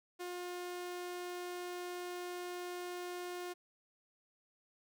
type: tone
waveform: sawtooth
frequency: 356.3 Hz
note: F4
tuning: 35 cents sharp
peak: -37 dBFS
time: 0.19-3.54 s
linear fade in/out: 20 ms
effects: none